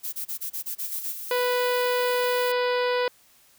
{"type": "noise bursts", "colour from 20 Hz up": "violet", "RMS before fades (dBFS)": -31, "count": 9, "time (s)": [0.03, 1.129], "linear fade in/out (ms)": 20, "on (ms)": 99, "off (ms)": 26}
{"type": "noise", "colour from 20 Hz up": "violet", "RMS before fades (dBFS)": -36, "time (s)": [0.81, 2.52], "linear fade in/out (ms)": 5}
{"type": "harmonic tone", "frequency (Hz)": 493.9, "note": "B4", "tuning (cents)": 0, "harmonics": [1, 2, 3, 4, 5, 6, 7, 8, 9, 10], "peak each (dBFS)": [-23, -29, -33, -35, -37, -39, -40, -41, -42, -43], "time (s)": [1.31, 3.08], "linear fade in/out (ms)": 2}
{"effects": ["white hiss -58 dBFS RMS until 3.58 s"]}